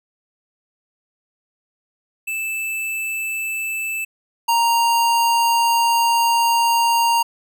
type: tone pair in turn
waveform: square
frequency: 2636 / 932 Hz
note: E7 / A#5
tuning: -1 / -1 cents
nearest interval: octave + tritone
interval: 1800 cents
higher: first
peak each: -23 / -15 dBFS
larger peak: second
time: 2.27-4.05 / 4.48-7.23 s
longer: second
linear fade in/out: 10 ms
effects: none

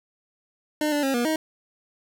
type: tone with pitch steps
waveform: 25% pulse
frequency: 302.6 / 292.7 / 270.4 / 239.9 / 315 Hz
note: D#4 / D4 / C#4 / A#3 / D#4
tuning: -48 / -6 / -43 / +50 / +21 cents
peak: -18 dBFS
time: 0.81-1.36 s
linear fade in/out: 2 ms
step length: 110 ms
effects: none

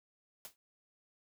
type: noise with exponential decay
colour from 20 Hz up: white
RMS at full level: -44 dBFS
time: 0.45-0.56 s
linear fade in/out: 0 ms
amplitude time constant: 23 ms
effects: none

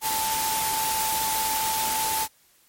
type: tone in noise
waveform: sine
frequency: 880 Hz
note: A5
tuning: in tune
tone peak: -26 dBFS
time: 0.01-2.28 s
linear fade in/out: 50 ms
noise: white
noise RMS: -27 dBFS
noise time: 0.01-2.28 s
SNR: -2 dB
effects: white hiss -60 dBFS RMS until 2.68 s + MP3 64 kbps

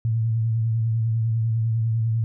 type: tone with vibrato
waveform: sine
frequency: 113 Hz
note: A2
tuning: 47 cents sharp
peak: -19 dBFS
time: 0.05-2.24 s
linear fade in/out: 0 ms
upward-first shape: sine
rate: 10 Hz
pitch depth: 41 cents each way
effects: none

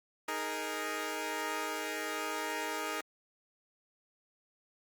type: chord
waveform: 10% pulse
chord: D# suspended fourth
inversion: none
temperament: equal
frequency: 311.1 / 415.3 / 466.2 Hz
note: D#4 / G#4 / A#4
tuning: 0 / 0 / 0 cents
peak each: -31 dBFS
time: 0.28-3.01 s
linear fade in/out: 5 ms
effects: Opus 48 kbps

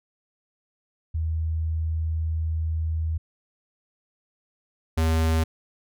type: tone pair in turn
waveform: sine / square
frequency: 80.1 / 80.61 Hz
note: E2 / E2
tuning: -49 / -38 cents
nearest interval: unison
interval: 11 cents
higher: second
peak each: -23 / -20 dBFS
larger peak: second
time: 1.14-3.18 / 4.97-5.44 s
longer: first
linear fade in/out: 10 ms
effects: none

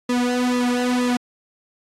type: tone with flanger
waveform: sawtooth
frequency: 246.9 Hz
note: B3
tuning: in tune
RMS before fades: -20 dBFS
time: 0.09-1.17 s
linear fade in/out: 5 ms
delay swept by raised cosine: 1.3 to 3.2 ms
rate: 2.1 Hz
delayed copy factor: -1
effects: low-pass 9000 Hz 12 dB/octave + AAC 64 kbps

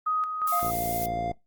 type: tone with tremolo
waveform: sine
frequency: 1253 Hz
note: D#6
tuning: 12 cents sharp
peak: -23 dBFS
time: 0.06-0.71 s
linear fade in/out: 10 ms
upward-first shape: square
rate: 2.8 Hz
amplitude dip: 50%
type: noise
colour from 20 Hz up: violet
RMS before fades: -33 dBFS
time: 0.47-1.06 s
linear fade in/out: 2 ms
type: tone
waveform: triangle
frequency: 698.5 Hz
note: F5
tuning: in tune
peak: -26 dBFS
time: 0.52-1.32 s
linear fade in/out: 5 ms
type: click train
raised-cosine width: 2 ms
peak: -21 dBFS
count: 40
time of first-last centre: 0.63-1.313 s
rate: 57.1 Hz
effects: noise-tail reverb RT60 0.2 s tail -23 dB re dry + Opus 24 kbps

